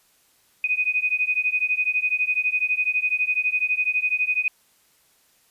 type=beating tone pair; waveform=sine; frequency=2489 / 2501 Hz; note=D#7 / D#7; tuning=0 / +8 cents; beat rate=12 Hz; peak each=-23 dBFS; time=0.64-4.48 s; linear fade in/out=2 ms; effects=white hiss -61 dBFS RMS until 5.5 s + resampled to 32000 Hz